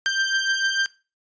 sawtooth beating tone pair, 1573 / 1579.7 Hz, G6 / G6, +6 / +13 cents, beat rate 6.7 Hz, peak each -18 / -23 dBFS, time 0.06-0.86 s, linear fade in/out 0 ms, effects noise-tail reverb RT60 0.3 s tail -19 dB re dry + resampled to 16000 Hz

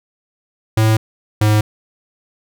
square tone pair in turn, 110 / 106.5 Hz, A2 / G#2, 0 / +44 cents, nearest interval minor second, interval 56 cents, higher first, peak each -11 dBFS, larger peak neither, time 0.77-0.97 / 1.41-1.61 s, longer neither, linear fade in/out 5 ms, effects none

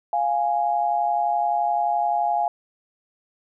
sine tone pair together, 698.5 / 830.1 Hz, F5 / G#5, 0 / -1 cents, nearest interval minor third, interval 299 cents, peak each -22 dBFS, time 0.13-2.48 s, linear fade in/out 2 ms, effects none

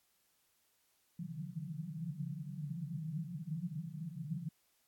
pink band-pass noise, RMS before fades -42 dBFS, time 1.19-4.49 s, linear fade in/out 5 ms, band 140 to 180 Hz, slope 96 dB/octave, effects white hiss -75 dBFS RMS until 4.87 s + AAC 64 kbps

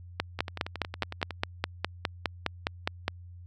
two click trains, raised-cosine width 0.3 ms, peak -10 / -19 dBFS, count 15 / 11, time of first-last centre 0.2-3.081 / 0.39-1.307 s, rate 4.86 / 10.9 Hz, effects added 88 Hz sine -44 dBFS peak until 3.46 s

